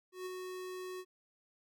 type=tone with ADSR envelope; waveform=square; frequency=368.7 Hz; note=F#4; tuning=6 cents flat; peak=-39 dBFS; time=0.12-1.05 s; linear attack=140 ms; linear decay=20 ms; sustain=-3 dB; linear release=55 ms; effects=none